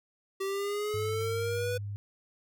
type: exponential sweep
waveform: square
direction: up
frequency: 385.6 to 495.6 Hz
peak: -31 dBFS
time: 0.4-1.78 s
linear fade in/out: 10 ms
type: tone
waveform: sine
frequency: 101.7 Hz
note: G#2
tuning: 36 cents flat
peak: -34 dBFS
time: 0.94-1.96 s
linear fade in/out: 0 ms
effects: none